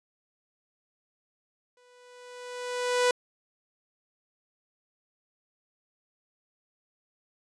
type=tone with exponential growth; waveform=sawtooth; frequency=493.9 Hz; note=B4; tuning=in tune; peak=-16 dBFS; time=1.77-3.11 s; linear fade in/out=2 ms; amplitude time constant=290 ms; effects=resampled to 22050 Hz